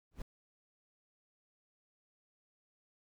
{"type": "noise with exponential growth", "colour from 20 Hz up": "brown", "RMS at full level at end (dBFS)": -37, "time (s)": [0.11, 0.22], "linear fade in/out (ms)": 5, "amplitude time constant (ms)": 22, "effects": []}